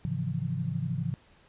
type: tone cluster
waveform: sine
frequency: 106 / 135.7 / 162.5 / 175.1 Hz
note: G#2 / C#3 / E3 / F3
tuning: +36 / -36 / -24 / +5 cents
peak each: -36 / -32 / -34 / -35 dBFS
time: 0.05-1.14 s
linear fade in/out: 0 ms
effects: pink hiss -60 dBFS RMS until 1.48 s + resampled to 8000 Hz